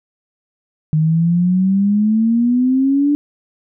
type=exponential sweep; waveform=sine; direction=up; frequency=153.2 to 293.9 Hz; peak=-11 dBFS; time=0.93-3.15 s; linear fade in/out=0 ms; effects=none